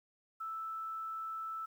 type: tone with quantisation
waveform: sine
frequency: 1318.5 Hz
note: E6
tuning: in tune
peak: -38 dBFS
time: 0.4-1.66 s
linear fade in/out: 10 ms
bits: 11
effects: none